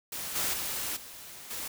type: noise with level steps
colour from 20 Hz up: white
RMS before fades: -37 / -30 / -34 / -46 / -37 dBFS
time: 0.12-1.68 s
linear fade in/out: 5 ms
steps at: 0.35 / 0.53 / 0.96 / 1.5 s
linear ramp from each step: 10 ms
effects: none